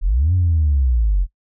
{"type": "linear two-way sweep", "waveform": "sine", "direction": "up then down", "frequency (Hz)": [34, 92.7, 42], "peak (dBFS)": -12, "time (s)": [0.01, 1.27], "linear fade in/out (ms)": 50, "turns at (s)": 0.34, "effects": ["noise-tail reverb RT60 0.1 s tail -21 dB re dry", "tanh soft clip ceiling -9 dBFS"]}